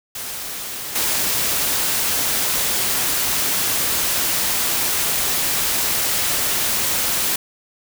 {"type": "noise with level steps", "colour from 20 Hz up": "white", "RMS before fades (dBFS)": [-29, -20], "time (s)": [0.15, 7.36], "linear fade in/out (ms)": 5, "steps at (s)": 0.95, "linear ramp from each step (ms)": 10, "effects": []}